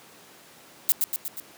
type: noise with echo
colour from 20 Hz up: violet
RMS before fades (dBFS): -19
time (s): 0.89-0.92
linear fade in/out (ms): 0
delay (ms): 120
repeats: 4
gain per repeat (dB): -4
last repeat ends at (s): 1.4
effects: pink hiss -50 dBFS RMS until 1.57 s + high-pass 200 Hz 12 dB/octave